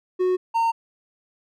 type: tone pair in turn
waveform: triangle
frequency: 367.1 / 916 Hz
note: F#4 / A#5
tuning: -14 / -31 cents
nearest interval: octave + major third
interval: 1583 cents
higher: second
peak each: -16 dBFS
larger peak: neither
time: 0.19-0.37 / 0.54-0.72 s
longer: neither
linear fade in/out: 20 ms
effects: none